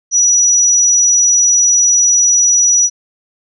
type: tone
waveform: sine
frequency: 5860 Hz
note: F#8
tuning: 18 cents flat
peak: -7 dBFS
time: 0.11-2.9 s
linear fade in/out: 50 ms
effects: none